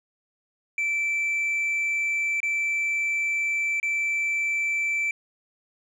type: tone with dropouts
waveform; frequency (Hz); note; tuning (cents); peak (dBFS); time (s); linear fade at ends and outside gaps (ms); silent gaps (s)
sine; 2329; D7; -15; -20; 0.78-5.11; 2; 2.403-2.43 / 3.8-3.829
effects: tanh soft clip ceiling -22 dBFS